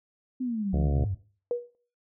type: linear sweep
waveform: sine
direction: down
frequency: 261.6 to 86.9 Hz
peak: -27 dBFS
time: 0.4-1.15 s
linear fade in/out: 10 ms
type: harmonic tone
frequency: 71.5 Hz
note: D2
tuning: 46 cents flat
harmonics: 1 / 2 / 3 / 4 / 5 / 6 / 7 / 8 / 9 / 10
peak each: -25 / -31 / -35 / -37 / -39 / -41 / -42 / -43 / -44 / -45 dBFS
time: 0.73-1.05 s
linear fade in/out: 5 ms
type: tone with exponential decay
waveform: sine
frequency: 482.5 Hz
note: B4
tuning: 40 cents flat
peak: -22 dBFS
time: 1.51-1.75 s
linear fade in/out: 1 ms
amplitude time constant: 52 ms
effects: noise-tail reverb RT60 0.4 s tail -17 dB re dry